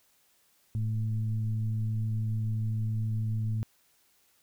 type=tone with frequency modulation; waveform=sine; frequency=110 Hz; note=A2; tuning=in tune; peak=-27 dBFS; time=0.75-3.63 s; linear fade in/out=0 ms; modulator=107 Hz; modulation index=0.44; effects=white hiss -67 dBFS RMS until 4.42 s